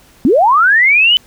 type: linear sweep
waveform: sine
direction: up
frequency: 216.2 to 3054 Hz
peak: -6 dBFS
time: 0.25-1.17 s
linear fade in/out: 0 ms
effects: pink hiss -46 dBFS RMS until 1.26 s